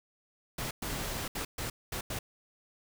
pink noise bursts at uneven times, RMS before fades -36 dBFS, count 6, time 0.58-0.71 / 0.82-1.28 / 1.35-1.45 / 1.58-1.7 / 1.92-2.01 / 2.1-2.19 s, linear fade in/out 5 ms, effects none

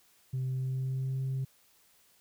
sine tone with pitch glide, 129.9 to 132.78 Hz, C3 to C3, -12 to +26 cents, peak -28 dBFS, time 0.33-1.45 s, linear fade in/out 10 ms, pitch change +38 cents, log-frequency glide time 0.49-1.22 s, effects tanh soft clip ceiling -28 dBFS + white hiss -65 dBFS RMS until 2.2 s

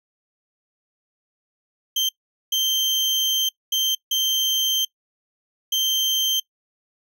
35% pulse tone bursts at uneven times, 3136 Hz, G7, in tune, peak -17 dBFS, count 5, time 1.96-2.09 / 2.52-3.49 / 3.72-3.95 / 4.11-4.85 / 5.72-6.4 s, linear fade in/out 5 ms, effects noise-tail reverb RT60 0.1 s tail -22 dB re dry

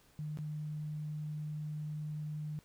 sine tone with dropouts, 151.7 Hz, D#3, 44 cents flat, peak -37 dBFS, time 0.19-2.59 s, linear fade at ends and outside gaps 0 ms, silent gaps 0.373-0.387 s, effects pink hiss -66 dBFS RMS until 2.64 s

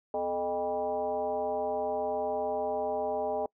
sine tone with frequency modulation, 615 Hz, D#5, 20 cents flat, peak -28 dBFS, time 0.14-3.46 s, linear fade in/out 2 ms, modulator 181 Hz, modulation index 1.3, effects noise-tail reverb RT60 0.1 s tail -25 dB re dry

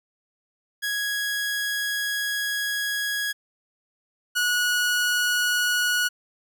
sawtooth tone pair in turn, 1661.2 / 1460.9 Hz, G#6 / F#6, 0 / -22 cents, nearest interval major second, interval 222 cents, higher first, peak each -21 / -17 dBFS, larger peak second, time 0.82-3.33 / 4.35-6.09 s, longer first, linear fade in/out 20 ms, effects none

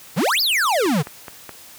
square exponential two-way sweep, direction up then down, 131.5 to 5274 to 131.5 Hz, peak -17 dBFS, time 0.16-1.03 s, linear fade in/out 20 ms, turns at 0.41 s
click train, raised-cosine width 0.5 ms, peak -18 dBFS, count 4, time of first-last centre 0.86-1.493 s, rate 4.74 Hz
effects white hiss -43 dBFS RMS until 1.78 s + high-pass 60 Hz 12 dB/octave

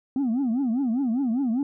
sine tone with vibrato, 250 Hz, B3, 21 cents sharp, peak -19 dBFS, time 0.16-1.63 s, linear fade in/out 2 ms, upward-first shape triangle, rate 5 Hz, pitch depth 260 cents each way, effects tanh soft clip ceiling -20 dBFS

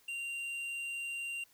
sine tone with hard clipping, 2772 Hz, F7, 14 cents flat, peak -38 dBFS, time 0.08-1.44 s, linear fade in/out 5 ms, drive 6 dB, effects white hiss -66 dBFS RMS until 1.53 s

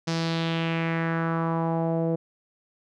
sawtooth tone with low-pass filter sweep, 164.81 Hz, E3, in tune, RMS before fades -26 dBFS, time 0.07-2.16 s, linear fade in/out 10 ms, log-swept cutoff 5500 to 520 Hz, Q 2.7, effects none

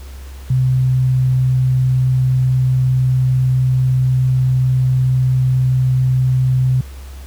sine tone, 128.9 Hz, C3, 26 cents flat, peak -11 dBFS, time 0.5-6.81 s, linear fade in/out 5 ms, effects added 67 Hz sine -30 dBFS peak until 7.26 s + pink hiss -43 dBFS RMS until 7.26 s

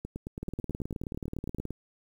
two click trains, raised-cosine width 3 ms, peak -22 / -23 dBFS, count 25 / 15, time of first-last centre 0.43-1.707 / 0.05-1.585 s, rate 18.8 / 9.12 Hz, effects 9-bit

